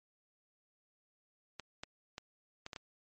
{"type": "clicks", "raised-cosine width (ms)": 0.2, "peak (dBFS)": -25, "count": 6, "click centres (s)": [1.597, 1.835, 2.181, 2.664, 2.732, 2.762], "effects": ["MP3 32 kbps"]}